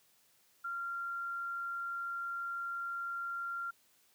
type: tone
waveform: sine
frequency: 1383 Hz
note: F6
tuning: 17 cents flat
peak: -36 dBFS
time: 0.64-3.71 s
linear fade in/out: 10 ms
effects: white hiss -69 dBFS RMS until 4.14 s + high-pass 80 Hz 12 dB/octave